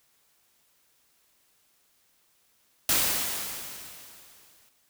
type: noise with exponential decay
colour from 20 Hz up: white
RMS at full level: -22 dBFS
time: 2.89-4.69 s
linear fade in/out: 2 ms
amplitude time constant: 390 ms
effects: white hiss -67 dBFS RMS until 4.89 s